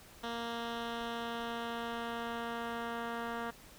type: tone with low-pass filter sweep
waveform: 10% pulse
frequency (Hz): 233.1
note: A#3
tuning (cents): 0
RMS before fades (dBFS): -39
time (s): 0.23-3.51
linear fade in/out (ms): 10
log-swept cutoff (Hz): 3800 to 2100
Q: 1.5
effects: pink hiss -56 dBFS RMS until 3.78 s